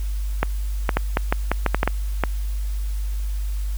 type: clicks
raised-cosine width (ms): 0.5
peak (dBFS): -3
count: 11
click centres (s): 0.43 / 0.892 / 0.97 / 1.171 / 1.325 / 1.516 / 1.663 / 1.746 / 1.831 / 1.876 / 2.237
effects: added 50 Hz sine -22 dBFS peak until 3.77 s + white hiss -45 dBFS RMS until 3.77 s